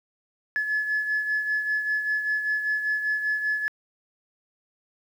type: beating tone pair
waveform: sine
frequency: 1712 / 1717.1 Hz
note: A6 / A6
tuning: -48 / -43 cents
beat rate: 5.1 Hz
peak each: -23 / -31 dBFS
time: 0.56-3.68 s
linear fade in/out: 0 ms
effects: tanh soft clip ceiling -18 dBFS + 9-bit